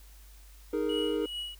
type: chord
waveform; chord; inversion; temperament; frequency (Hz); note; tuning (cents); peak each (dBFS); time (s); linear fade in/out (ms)
triangle; D# suspended fourth; none; equal; 311.1 / 415.3 / 466.2; D#4 / G#4 / A#4; 0 / 0 / 0; -30; 0.73-1.26; 5
type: tone with tremolo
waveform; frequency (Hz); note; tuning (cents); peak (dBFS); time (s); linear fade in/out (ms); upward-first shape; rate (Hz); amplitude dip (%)
triangle; 2917; F#7; -25; -31; 0.89-1.55; 5; triangle; 2.5; 95
effects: added 50 Hz sine -50 dBFS peak until 1.59 s + white hiss -59 dBFS RMS until 1.59 s